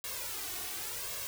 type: noise with flanger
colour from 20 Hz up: white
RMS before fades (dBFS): -39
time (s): 0.04-1.27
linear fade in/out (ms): 0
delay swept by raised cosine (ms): 1.8 to 2.74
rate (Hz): 0.9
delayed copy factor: +0.85
effects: none